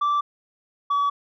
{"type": "tone pair in turn", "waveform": "sine", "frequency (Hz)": [1167, 1139.7], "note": ["D6", "C#6"], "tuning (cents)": [-11, 48], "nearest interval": "unison", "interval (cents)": 41, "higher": "first", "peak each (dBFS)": -16, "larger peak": "neither", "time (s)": [[0.01, 0.21], [0.9, 1.1]], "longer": "neither", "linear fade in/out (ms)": 10, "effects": ["tanh soft clip ceiling -18 dBFS"]}